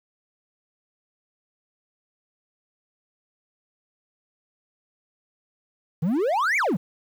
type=exponential two-way sweep; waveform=triangle; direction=up then down; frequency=146.83 to 2400 to 146.83 Hz; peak=-18 dBFS; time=6.02-6.77 s; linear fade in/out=10 ms; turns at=6.57 s; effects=9-bit